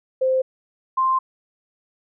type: tone pair in turn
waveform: sine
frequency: 521 / 1047.7 Hz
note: C5 / C6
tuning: -7 / +2 cents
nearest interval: octave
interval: 1209 cents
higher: second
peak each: -16 dBFS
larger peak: neither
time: 0.21-0.42 / 0.97-1.19 s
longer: second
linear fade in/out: 10 ms
effects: none